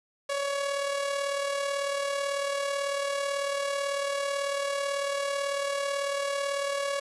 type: tone with amplitude modulation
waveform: sawtooth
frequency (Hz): 561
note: C#5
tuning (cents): +21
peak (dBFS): -22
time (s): 0.29-7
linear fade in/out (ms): 10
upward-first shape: sine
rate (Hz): 38.1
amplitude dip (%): 45
effects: resampled to 24000 Hz + 8-bit